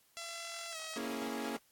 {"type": "tone with pitch glide", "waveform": "5% pulse", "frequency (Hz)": [675, 638.6], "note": ["E5", "D#5"], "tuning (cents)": [41, 45], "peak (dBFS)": -30, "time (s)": [0.17, 0.98], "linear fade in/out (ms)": 0, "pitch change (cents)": -96, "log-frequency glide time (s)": [0.71, 0.77]}
{"type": "chord", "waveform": "sawtooth", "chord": "A# half-diminished seventh", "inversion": "none", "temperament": "equal", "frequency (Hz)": [233.1, 277.2, 329.6, 415.3], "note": ["A#3", "C#4", "E4", "G#4"], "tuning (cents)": [0, 0, 0, 0], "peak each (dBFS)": [-37, -38, -42, -40], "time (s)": [0.96, 1.57], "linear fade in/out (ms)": 5}
{"effects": ["white hiss -69 dBFS RMS until 1.71 s", "AAC 64 kbps"]}